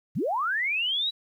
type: linear sweep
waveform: sine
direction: up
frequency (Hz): 89.3 to 3951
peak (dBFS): -24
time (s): 0.15-1.11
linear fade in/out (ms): 20
effects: 10-bit